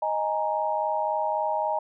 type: chord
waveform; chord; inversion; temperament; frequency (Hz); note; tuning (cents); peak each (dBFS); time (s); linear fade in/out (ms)
sine; D# suspended fourth; none; just; 622.3 / 829.7 / 933.4; D#5 / G#5 / A#5; 0 / -2 / +2; -28; 0.02-1.79; 5
effects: none